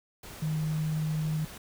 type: tone in noise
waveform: sine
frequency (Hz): 155.56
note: D#3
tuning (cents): 0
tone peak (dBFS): -27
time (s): 0.42-1.45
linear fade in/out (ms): 5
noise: pink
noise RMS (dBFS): -45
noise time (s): 0.23-1.58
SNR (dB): +15
effects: none